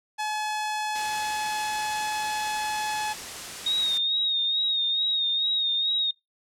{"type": "tone", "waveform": "sawtooth", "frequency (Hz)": 853, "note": "G#5", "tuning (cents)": 46, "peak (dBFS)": -23, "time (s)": [0.18, 3.14], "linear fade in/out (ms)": 20}
{"type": "noise", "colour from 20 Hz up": "white", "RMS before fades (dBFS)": -36, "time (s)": [0.95, 3.98], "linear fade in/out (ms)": 5}
{"type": "tone with vibrato", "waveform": "sine", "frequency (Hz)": 3729, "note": "A#7", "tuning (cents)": 0, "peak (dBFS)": -22, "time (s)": [3.66, 6.11], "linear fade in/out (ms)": 5, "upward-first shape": "sine", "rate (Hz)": 2.3, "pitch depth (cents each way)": 47}
{"effects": ["noise-tail reverb RT60 0.2 s tail -24 dB re dry", "low-pass 9000 Hz 12 dB/octave"]}